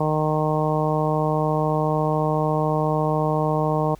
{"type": "harmonic tone", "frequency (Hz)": 154, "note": "D#3", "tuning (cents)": -17, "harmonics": [1, 2, 3, 4, 5, 6, 7], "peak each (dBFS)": [-23, -28, -26, -26, -28, -29, -30], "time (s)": [0, 3.95], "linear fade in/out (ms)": 5, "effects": ["added 50 Hz sine -45 dBFS peak until 3.99 s", "pink hiss -54 dBFS RMS until 3.99 s"]}